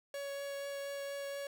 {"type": "tone with vibrato", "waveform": "45% pulse", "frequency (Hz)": 560, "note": "C#5", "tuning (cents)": 18, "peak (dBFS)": -39, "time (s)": [0.14, 1.47], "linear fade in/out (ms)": 2, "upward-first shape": "triangle", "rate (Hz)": 4.2, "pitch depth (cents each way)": 9, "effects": []}